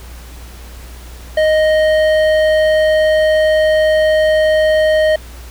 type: tone with hard clipping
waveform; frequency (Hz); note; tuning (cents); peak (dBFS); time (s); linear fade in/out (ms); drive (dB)
triangle; 622.3; D#5; 0; -11; 1.37-5.16; 5; 14
effects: added 60 Hz sine -31 dBFS peak until 5.5 s + pink hiss -39 dBFS RMS until 5.5 s